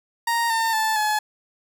30% pulse tone with pitch steps, 932.3 / 904.7 / 877.9 / 852 Hz, A#5 / A5 / A5 / G#5, 0 / +48 / -4 / +44 cents, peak -17 dBFS, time 0.27-1.19 s, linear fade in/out 5 ms, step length 230 ms, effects none

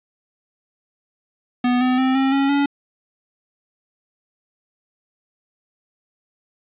square tone with pitch steps, 246.9 / 253.7 / 260.7 / 267.9 / 275.2 / 282.8 Hz, B3 / B3 / C4 / C4 / C#4 / C#4, 0 / +47 / -6 / +41 / -12 / +35 cents, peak -16 dBFS, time 1.64-2.66 s, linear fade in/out 5 ms, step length 170 ms, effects resampled to 8000 Hz + 8-bit

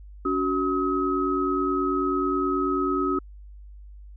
sine tone cluster, 281.8 / 371.1 / 1274 Hz, C#4 / F#4 / D#6, +29 / +5 / +41 cents, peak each -26 dBFS, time 0.25-3.19 s, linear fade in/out 5 ms, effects added 50 Hz sine -41 dBFS peak until 4.16 s

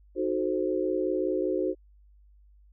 sine chord, D# diminished seventh, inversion none, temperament equal with one note detuned, 311.1 / 370 / 435.2 / 523.3 Hz, D#4 / F#4 / A4 / C5, 0 / 0 / -19 / 0 cents, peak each -31 / -28 / -34 / -31 dBFS, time 0.15-1.75 s, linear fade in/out 50 ms, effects added 50 Hz sine -54 dBFS peak until 2.72 s

